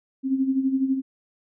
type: tone with tremolo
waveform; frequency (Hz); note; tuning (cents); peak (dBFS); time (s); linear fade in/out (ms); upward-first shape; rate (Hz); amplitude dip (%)
sine; 266.2; C4; +30; -17; 0.23-1.02; 50; sine; 12; 65
effects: none